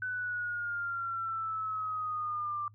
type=exponential sweep; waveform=sine; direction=down; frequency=1507 to 1179 Hz; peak=-32 dBFS; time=0.02-2.68 s; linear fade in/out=2 ms; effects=noise-tail reverb RT60 0.1 s tail -26 dB re dry + added 105 Hz sine -54 dBFS peak until 2.74 s